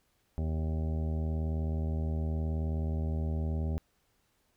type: harmonic tone with a mistuned harmonic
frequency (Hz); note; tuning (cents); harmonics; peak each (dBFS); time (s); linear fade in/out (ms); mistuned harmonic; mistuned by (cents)
79.1; D#2; +29; 1 / 2 / 3 / 4 / 5 / 6 / 7 / 8 / 9 / 10; -30 / -37 / -40 / -50 / -46 / -55 / -49 / -51 / -58 / -54; 0.38-3.78; 0; 6; -25
effects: pink hiss -73 dBFS RMS until 4.56 s